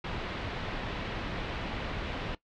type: low-pass noise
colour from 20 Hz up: pink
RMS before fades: -36 dBFS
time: 0.04-2.35 s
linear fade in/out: 5 ms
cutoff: 3600 Hz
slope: 24 dB/octave
effects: noise-tail reverb RT60 0.1 s tail -18 dB re dry